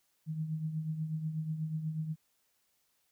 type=tone with tremolo; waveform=sine; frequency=157.2 Hz; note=D#3; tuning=18 cents sharp; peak=-30 dBFS; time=0.26-2.16 s; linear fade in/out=50 ms; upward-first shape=triangle; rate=8.2 Hz; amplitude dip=65%; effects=white hiss -75 dBFS RMS until 3.11 s